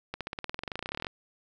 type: accelerating click train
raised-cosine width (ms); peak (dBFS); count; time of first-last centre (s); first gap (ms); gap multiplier
0.3; -18; 24; 0.14-1.068; 67; 0.95
effects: none